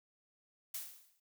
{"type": "noise with exponential decay", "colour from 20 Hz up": "blue", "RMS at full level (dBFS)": -39, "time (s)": [0.74, 1.2], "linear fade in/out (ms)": 5, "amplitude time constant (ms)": 100, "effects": ["noise-tail reverb RT60 0.1 s tail -23 dB re dry"]}